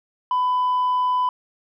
triangle tone with tanh clipping, 1000 Hz, B5, 21 cents sharp, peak -18 dBFS, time 0.31-1.29 s, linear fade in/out 2 ms, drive 6 dB, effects none

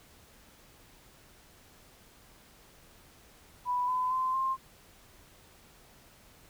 sine tone with pitch steps, 988 / 1010.5 / 1033.5 / 1057.1 Hz, B5 / B5 / C6 / C6, 0 / +39 / -22 / +17 cents, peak -27 dBFS, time 3.65-4.57 s, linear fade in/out 50 ms, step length 230 ms, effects pink hiss -58 dBFS RMS until 6.49 s

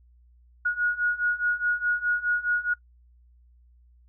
sine beating tone pair, 1446 / 1450.8 Hz, F#6 / F#6, -40 / -34 cents, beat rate 4.8 Hz, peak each -27 / -25 dBFS, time 0.65-2.74 s, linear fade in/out 10 ms, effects noise-tail reverb RT60 0.1 s tail -21 dB re dry + added 60 Hz sine -54 dBFS peak until 4.08 s

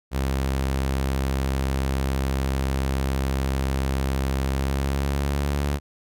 sawtooth tone with pitch glide, 67 to 71.4 Hz, C2 to D2, +42 to -48 cents, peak -18 dBFS, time 0.11-5.8 s, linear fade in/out 50 ms, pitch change +110 cents, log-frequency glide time 4.46-5.62 s, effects none

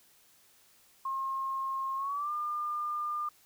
sine tone with pitch glide, 1072 to 1203.3 Hz, C6 to D6, +42 to +42 cents, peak -31 dBFS, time 1.05-3.29 s, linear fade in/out 5 ms, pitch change +200 cents, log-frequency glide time 1.96-2.32 s, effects white hiss -63 dBFS RMS until 3.45 s

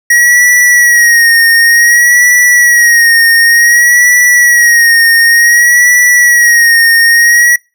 square tone with vibrato, 1899 Hz, A#6, 32 cents sharp, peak -4 dBFS, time 0.1-7.56 s, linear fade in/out 5 ms, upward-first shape sine, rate 0.55 Hz, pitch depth 50 cents each way, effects noise-tail reverb RT60 0.3 s tail -26 dB re dry

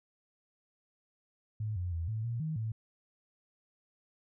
sine tone with pitch steps, 107.6 / 89.3 / 83.2 / 110 / 117.4 / 157.4 / 111 Hz, A2 / F2 / E2 / A2 / A#2 / D#3 / A2, -38 / +39 / +17 / 0 / +13 / +20 / +16 cents, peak -32 dBFS, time 1.6-2.72 s, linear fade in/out 5 ms, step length 160 ms, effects none

